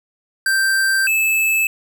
square tone pair in turn, 1568 / 2614 Hz, G6 / E7, 0 / -15 cents, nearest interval major sixth, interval 885 cents, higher second, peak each -15 dBFS, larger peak neither, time 0.46-1.07 / 1.07-1.67 s, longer first, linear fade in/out 2 ms, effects none

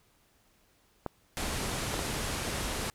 clicks, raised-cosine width 1 ms, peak -18 dBFS, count 3, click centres 1.063 / 1.941 / 1.992 s
pink low-pass noise, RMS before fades -34 dBFS, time 1.37-2.9 s, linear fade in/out 0 ms, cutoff 12000 Hz, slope 48 dB/octave
effects pink hiss -67 dBFS RMS until 2.94 s

